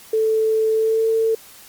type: tone with pitch glide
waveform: sine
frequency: 440 to 447.7 Hz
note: A4 to A4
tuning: 0 to +30 cents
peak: -15 dBFS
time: 0.13-1.35 s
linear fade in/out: 5 ms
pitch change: +30 cents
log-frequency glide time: 0.72-1.06 s
effects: white hiss -44 dBFS RMS until 1.68 s + Opus 48 kbps